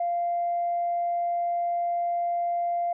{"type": "tone", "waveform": "sine", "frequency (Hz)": 694, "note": "F5", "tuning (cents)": -11, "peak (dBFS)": -23, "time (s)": [0, 2.93], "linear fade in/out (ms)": 5, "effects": ["tanh soft clip ceiling -19 dBFS"]}